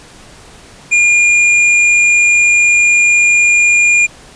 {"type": "tone with hard clipping", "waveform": "sine", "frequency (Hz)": 2416, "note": "D7", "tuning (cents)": 48, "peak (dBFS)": -8, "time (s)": [0.91, 4.07], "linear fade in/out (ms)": 20, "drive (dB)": 11, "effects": ["pink hiss -38 dBFS RMS until 4.35 s", "resampled to 22050 Hz"]}